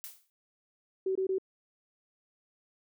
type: noise with exponential decay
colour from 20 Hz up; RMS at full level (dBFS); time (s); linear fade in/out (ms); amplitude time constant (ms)
blue; -40; 0.04-0.3; 0; 55
type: tone bursts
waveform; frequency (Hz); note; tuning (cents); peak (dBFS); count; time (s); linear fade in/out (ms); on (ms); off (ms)
sine; 380; F#4; +46; -27; 3; 1.06-1.384; 5; 94; 21
effects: none